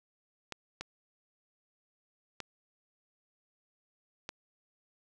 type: clicks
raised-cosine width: 0.2 ms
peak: -21 dBFS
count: 4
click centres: 0.523 / 0.81 / 2.403 / 4.291 s
effects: none